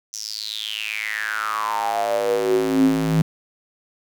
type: tone with high-pass filter sweep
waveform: square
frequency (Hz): 53.9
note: A1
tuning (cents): -35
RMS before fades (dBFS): -22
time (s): 0.13-3.22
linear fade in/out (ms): 5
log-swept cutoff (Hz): 6000 to 170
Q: 8.8
effects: none